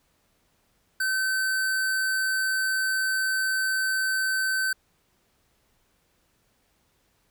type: tone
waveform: square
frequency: 1536 Hz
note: G6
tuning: 36 cents flat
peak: -24 dBFS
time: 1-4.73 s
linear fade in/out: 5 ms
effects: pink hiss -68 dBFS RMS until 7.3 s

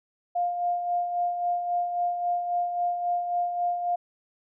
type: tone with tremolo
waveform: sine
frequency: 704 Hz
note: F5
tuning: 14 cents sharp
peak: -22 dBFS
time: 0.35-3.96 s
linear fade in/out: 10 ms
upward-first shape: sine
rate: 3.7 Hz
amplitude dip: 50%
effects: none

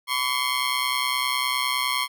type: ring-modulated tone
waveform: 15% pulse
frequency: 1073 Hz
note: C6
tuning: 43 cents sharp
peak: -13 dBFS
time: 0.07-2.08 s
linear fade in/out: 50 ms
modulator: 64.9 Hz
effects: none

